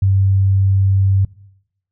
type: tone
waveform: sine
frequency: 97 Hz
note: G2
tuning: 18 cents flat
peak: -10 dBFS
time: 0.02-1.25 s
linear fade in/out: 5 ms
effects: noise-tail reverb RT60 0.8 s tail -22 dB re dry